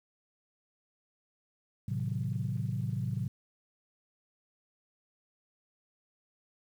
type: chord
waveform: sine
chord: A diminished seventh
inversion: none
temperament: equal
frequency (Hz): 110 / 130.81 / 155.56 / 185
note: A2 / C3 / Eb3 / Gb3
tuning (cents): 0 / 0 / 0 / 0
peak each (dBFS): -34 / -34 / -39 / -38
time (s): 1.88-3.28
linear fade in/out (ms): 5
effects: tanh soft clip ceiling -21 dBFS + 10-bit